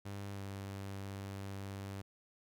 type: tone with pitch glide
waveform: sawtooth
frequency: 100 to 98.28 Hz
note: G2 to G2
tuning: +35 to +5 cents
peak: -38 dBFS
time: 0.05-2.02 s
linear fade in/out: 10 ms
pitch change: -30 cents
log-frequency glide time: 0.32-0.42 s
effects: none